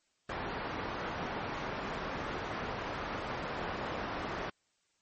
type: low-pass noise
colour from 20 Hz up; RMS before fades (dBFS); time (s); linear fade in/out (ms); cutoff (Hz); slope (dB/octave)
white; -38; 0.29-4.5; 5; 1300; 12
effects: white hiss -75 dBFS RMS until 5.01 s + MP3 32 kbps